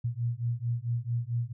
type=beating tone pair; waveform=sine; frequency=116.54 / 121.04 Hz; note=A#2 / B2; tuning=0 / -34 cents; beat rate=4.5 Hz; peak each=-31 dBFS; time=0.04-1.53 s; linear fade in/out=10 ms; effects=none

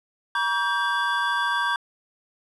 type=tone cluster; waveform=triangle; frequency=954 / 1140 / 1581 / 3427 Hz; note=A#5 / C#6 / G6 / A7; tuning=+40 / +48 / +14 / -46 cents; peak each=-25 / -26 / -23 / -31 dBFS; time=0.35-1.76 s; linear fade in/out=2 ms; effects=resampled to 32000 Hz

